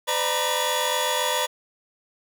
sawtooth tone cluster, 507 / 595 / 923 / 970 / 3401 Hz, B4 / D5 / A#5 / B5 / G#7, +45 / +22 / -17 / -31 / +40 cents, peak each -25 dBFS, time 0.07-1.47 s, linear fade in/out 20 ms, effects none

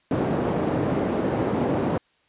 white band-pass noise, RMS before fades -24 dBFS, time 0.11-1.98 s, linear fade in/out 2 ms, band 120 to 450 Hz, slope 12 dB/octave, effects white hiss -64 dBFS RMS until 2.28 s + resampled to 8000 Hz

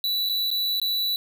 square tone with dropouts, 3951 Hz, B7, in tune, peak -23 dBFS, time 0.04-1.16 s, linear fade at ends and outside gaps 1 ms, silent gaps 0.29-0.296 / 0.504-0.513 / 0.799-0.816 s, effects none

